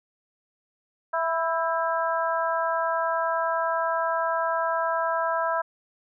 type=harmonic tone with a mistuned harmonic; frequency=330 Hz; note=E4; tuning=2 cents sharp; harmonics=2 / 3 / 4 / 5; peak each=-27 / -27 / -29 / -32 dBFS; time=1.13-5.62 s; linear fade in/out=10 ms; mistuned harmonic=5; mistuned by=-42 cents; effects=none